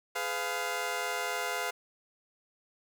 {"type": "chord", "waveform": "15% pulse", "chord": "F diminished", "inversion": "first", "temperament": "just", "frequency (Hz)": [419.1, 502.9, 698.5], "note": ["Ab4", "Cb5", "F5"], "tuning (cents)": [16, 31, 0], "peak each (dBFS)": [-32, -30, -28], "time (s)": [0.15, 1.71], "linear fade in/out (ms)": 10, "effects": []}